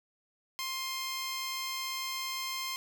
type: tone pair together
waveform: 10% pulse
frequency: 1054.8 / 2507 Hz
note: C6 / D#7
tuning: +14 / +12 cents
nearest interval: octave + minor third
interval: 1498 cents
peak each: -26 / -36 dBFS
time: 0.59-2.76 s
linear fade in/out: 0 ms
effects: none